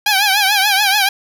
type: tone with vibrato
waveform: 10% pulse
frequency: 804 Hz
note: G5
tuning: 44 cents sharp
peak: -3 dBFS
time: 0.06-1.09 s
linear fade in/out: 5 ms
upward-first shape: triangle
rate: 6.9 Hz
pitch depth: 120 cents each way
effects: none